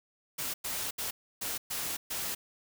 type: noise bursts at uneven times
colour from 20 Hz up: white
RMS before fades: -35 dBFS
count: 6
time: 0.38-0.54 / 0.64-0.91 / 0.98-1.11 / 1.41-1.58 / 1.7-1.97 / 2.1-2.35 s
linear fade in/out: 10 ms
effects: none